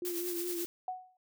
sine tone with vibrato, 349.2 Hz, F4, in tune, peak -35 dBFS, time 0.02-0.65 s, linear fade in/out 2 ms, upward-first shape triangle, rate 4.9 Hz, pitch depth 47 cents each way
blue noise with tremolo, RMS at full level -37 dBFS, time 0.05-0.66 s, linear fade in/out 0 ms, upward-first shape triangle, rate 9.4 Hz, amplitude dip 55%
sine tone with exponential decay, 740 Hz, F#5, in tune, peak -31 dBFS, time 0.88-1.17 s, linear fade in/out 2 ms, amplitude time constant 63 ms
effects none

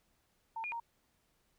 sine tone with pitch steps, 902 / 2429 / 931 Hz, A5 / D#7 / A#5, +43 / -42 / -2 cents, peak -37 dBFS, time 0.56-0.8 s, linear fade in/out 5 ms, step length 80 ms, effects pink hiss -75 dBFS RMS until 1.58 s

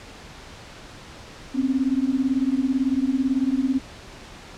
sine beating tone pair, 255.9 / 273.9 Hz, C4 / C#4, -38 / -21 cents, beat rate 18 Hz, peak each -22 dBFS, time 1.54-3.8 s, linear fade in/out 20 ms, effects pink hiss -42 dBFS RMS until 4.57 s + low-pass 6000 Hz 12 dB/octave

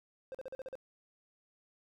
triangle tone bursts, 524 Hz, C5, 2 cents sharp, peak -38 dBFS, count 7, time 0.32-0.754 s, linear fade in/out 0 ms, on 26 ms, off 42 ms, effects none

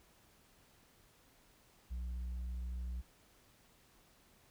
triangle tone with tanh clipping, 61.3 Hz, B1, 12 cents flat, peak -39 dBFS, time 1.9-3.02 s, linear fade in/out 20 ms, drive 8 dB, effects pink hiss -67 dBFS RMS until 4.5 s

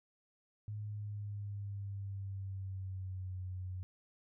sine tone with pitch glide, 105.3 to 92.2 Hz, G#2 to F#2, +24 to -6 cents, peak -39 dBFS, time 0.68-3.83 s, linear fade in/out 0 ms, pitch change -230 cents, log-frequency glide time 0.79-3.41 s, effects none

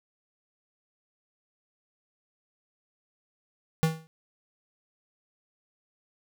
square tone with exponential decay, 160.5 Hz, E3, 46 cents flat, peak -18 dBFS, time 3.83-4.07 s, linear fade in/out 0 ms, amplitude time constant 51 ms, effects none

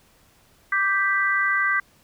sine chord, G major, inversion second, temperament equal, 1174.7 / 1568 / 1975.5 Hz, D6 / G6 / B6, 0 / 0 / 0 cents, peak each -25 / -22 / -23 dBFS, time 0.72-1.8 s, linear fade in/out 5 ms, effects pink hiss -58 dBFS RMS until 2.03 s

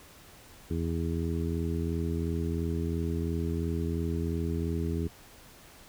harmonic tone, 82.9 Hz, E2, 10 cents sharp, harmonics 1 / 2 / 3 / 4 / 5, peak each -31 / -34 / -36 / -37 / -38 dBFS, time 0.7-5.08 s, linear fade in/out 10 ms, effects pink hiss -53 dBFS RMS until 5.88 s

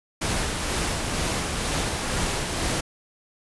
pink noise with tremolo, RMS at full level -25 dBFS, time 0.21-2.81 s, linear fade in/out 10 ms, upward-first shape sine, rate 2.1 Hz, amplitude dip 30%, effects resampled to 24000 Hz

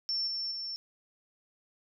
sine tone with level steps, 5410 Hz, E8, 44 cents sharp, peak -29 / -32 / -35 dBFS, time 0.09-0.76 s, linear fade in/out 0 ms, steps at 0.27 / 0.51 s, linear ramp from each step 10 ms, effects none

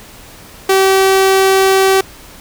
sawtooth tone, 384.4 Hz, G4, 34 cents flat, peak -4 dBFS, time 0.69-2.01 s, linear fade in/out 5 ms, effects pink hiss -37 dBFS RMS until 2.4 s

